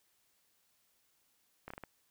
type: slowing click train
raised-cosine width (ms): 0.5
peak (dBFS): -29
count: 5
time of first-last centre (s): 1.68-1.837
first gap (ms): 24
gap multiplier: 1.34
effects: white hiss -74 dBFS RMS until 2.1 s